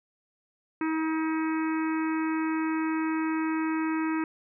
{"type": "harmonic tone", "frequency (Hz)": 318.2, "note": "D#4", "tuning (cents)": 39, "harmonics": [1, 3, 4, 5, 6, 7, 8], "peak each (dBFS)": [-26, -36, -38, -40, -42, -43, -44], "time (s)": [0.81, 4.24], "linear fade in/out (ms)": 2, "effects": []}